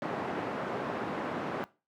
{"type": "band-pass noise", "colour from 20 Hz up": "pink", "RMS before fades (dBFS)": -35, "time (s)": [0.02, 1.64], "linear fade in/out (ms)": 0, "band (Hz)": [220, 1300], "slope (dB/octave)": 12, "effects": ["noise-tail reverb RT60 0.3 s tail -19 dB re dry", "high-pass 100 Hz 12 dB/octave"]}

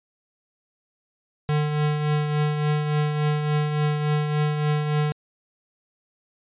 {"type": "tone with tremolo", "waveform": "square", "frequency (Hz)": 149.9, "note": "D3", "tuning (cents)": 36, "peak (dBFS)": -19, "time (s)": [1.49, 5.12], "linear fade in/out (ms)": 0, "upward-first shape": "triangle", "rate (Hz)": 3.5, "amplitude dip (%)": 50, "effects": ["resampled to 8000 Hz"]}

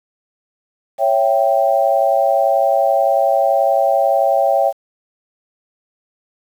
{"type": "chord", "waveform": "sine", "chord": "C# diminished", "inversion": "none", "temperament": "equal with one note detuned", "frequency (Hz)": [554.4, 665.8, 784], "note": ["C#5", "E5", "G5"], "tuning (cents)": [0, 17, 0], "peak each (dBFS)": -16, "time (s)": [0.98, 4.73], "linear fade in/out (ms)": 50, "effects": ["7-bit"]}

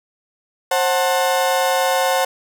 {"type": "chord", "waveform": "35% pulse", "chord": "F# diminished", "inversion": "second", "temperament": "just", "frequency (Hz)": [532.8, 740, 888], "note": ["C5", "F#5", "A5"], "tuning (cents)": [31, 0, 16], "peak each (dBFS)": [-17, -18, -21], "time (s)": [0.71, 2.25], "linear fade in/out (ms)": 5, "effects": []}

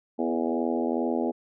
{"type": "harmonic tone with a mistuned harmonic", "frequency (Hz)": 82.41, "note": "E2", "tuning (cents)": 0, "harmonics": [3, 4, 5, 6, 7, 8, 9, 10], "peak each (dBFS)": [-28, -30, -32, -34, -35, -36, -37, -38], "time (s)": [0.18, 1.32], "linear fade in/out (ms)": 20, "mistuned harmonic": 5, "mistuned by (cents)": 17, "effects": []}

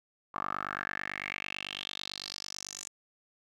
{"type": "tone with band-pass filter sweep", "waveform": "10% pulse", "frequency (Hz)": 49, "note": "G1", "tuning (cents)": 0, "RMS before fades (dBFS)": -39, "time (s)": [0.34, 2.89], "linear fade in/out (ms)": 10, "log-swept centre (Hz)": [1100, 7200], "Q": 5.2, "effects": []}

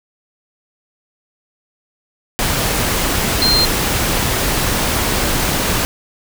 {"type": "tone in noise", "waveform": "sine", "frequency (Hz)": 4171, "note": "C8", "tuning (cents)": -6, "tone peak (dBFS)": -12, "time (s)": [3.42, 3.65], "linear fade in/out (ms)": 0, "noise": "pink", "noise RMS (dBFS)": -17, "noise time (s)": [2.39, 5.85], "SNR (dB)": 2, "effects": []}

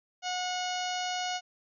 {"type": "harmonic tone with a mistuned harmonic", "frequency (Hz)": 728, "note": "F#5", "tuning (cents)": -28, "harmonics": [1, 2, 3, 4, 5, 6, 7, 8, 9], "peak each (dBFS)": [-33, -40, -42, -38, -45, -43, -44, -45, -44], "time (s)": [0.22, 1.41], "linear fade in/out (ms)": 50, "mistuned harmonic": 9, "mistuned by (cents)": 18, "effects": []}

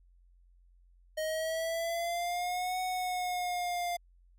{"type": "exponential two-way sweep", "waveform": "square", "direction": "up then down", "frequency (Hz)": [622.3, 741, 698], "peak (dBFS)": -32, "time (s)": [1.17, 3.97], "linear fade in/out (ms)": 10, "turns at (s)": 2.8, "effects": ["added 44 Hz sine -59 dBFS peak until 4.38 s"]}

